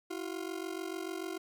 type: ring-modulated tone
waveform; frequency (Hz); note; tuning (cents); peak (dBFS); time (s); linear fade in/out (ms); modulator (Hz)
40% pulse; 352.1; F4; +14; -33; 0.1-1.38; 10; 23.4
effects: none